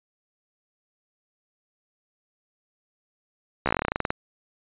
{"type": "slowing click train", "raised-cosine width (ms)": 0.5, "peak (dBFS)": -8, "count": 16, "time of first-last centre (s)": [3.66, 4.105], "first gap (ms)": 14, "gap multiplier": 1.1, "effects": ["resampled to 8000 Hz"]}